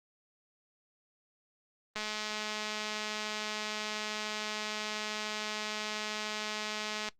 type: click train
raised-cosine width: 0.2 ms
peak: -19 dBFS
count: 1093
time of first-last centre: 1.96-7.087 s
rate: 213 Hz
effects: noise-tail reverb RT60 0.1 s tail -19 dB re dry + Opus 24 kbps